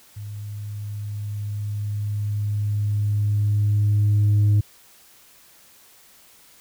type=tone with level ramp; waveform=sine; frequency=103.83 Hz; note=G#2; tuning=in tune; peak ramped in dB=-31 to -11 dBFS; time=0.16-4.61 s; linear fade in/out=10 ms; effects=tanh soft clip ceiling -13 dBFS + white hiss -52 dBFS RMS until 6.6 s